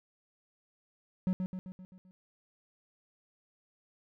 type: tone with echo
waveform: triangle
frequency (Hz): 185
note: F#3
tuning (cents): 0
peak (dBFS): -24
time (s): 1.27-1.33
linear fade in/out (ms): 0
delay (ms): 130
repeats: 6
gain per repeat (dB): -5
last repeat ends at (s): 2.11
effects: none